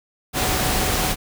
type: tone in noise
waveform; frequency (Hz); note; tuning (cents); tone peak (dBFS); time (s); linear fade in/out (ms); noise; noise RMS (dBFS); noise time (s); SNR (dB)
sine; 746; F#5; +14; -30; 0.33-1.16; 50; pink; -21; 0.33-1.16; -12
effects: none